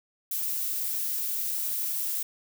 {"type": "noise", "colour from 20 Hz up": "violet", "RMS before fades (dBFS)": -30, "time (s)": [0.31, 2.23], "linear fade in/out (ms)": 5, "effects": []}